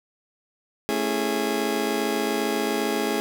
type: chord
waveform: 30% pulse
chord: A major seventh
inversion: none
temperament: just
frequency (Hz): 220 / 275 / 330 / 412.5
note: A3 / C#4 / E4 / G#4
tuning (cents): 0 / -14 / +2 / -12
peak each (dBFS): -27 / -27 / -28 / -24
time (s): 0.89-3.2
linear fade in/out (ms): 0
effects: none